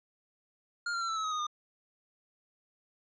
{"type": "tone with pitch steps", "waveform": "square", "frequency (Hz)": [1410, 1380.2, 1351, 1322.4, 1294.5, 1267.1, 1240.3, 1214.1], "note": ["F6", "F6", "E6", "E6", "E6", "D#6", "D#6", "D#6"], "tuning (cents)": [16, -21, 42, 5, -32, 31, -6, -43], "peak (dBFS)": -32, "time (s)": [0.86, 1.468], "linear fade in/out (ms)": 5, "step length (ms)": 76, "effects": ["resampled to 16000 Hz"]}